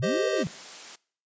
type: linear two-way sweep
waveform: sine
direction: up then down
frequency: 103.83 to 537 to 131.6 Hz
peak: -27 dBFS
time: 0-0.47 s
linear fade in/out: 0 ms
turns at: 0.31 s
type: chord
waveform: square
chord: C minor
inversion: second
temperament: equal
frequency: 392 / 523.3 / 622.3 Hz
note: G4 / C5 / Eb5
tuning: 0 / 0 / 0 cents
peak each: -30 dBFS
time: 0.02-0.44 s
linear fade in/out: 20 ms
type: high-pass noise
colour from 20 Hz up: white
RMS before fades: -42 dBFS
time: 0.36-0.96 s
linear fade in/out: 10 ms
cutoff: 280 Hz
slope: 12 dB/octave
effects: noise-tail reverb RT60 0.5 s tail -23 dB re dry + resampled to 16000 Hz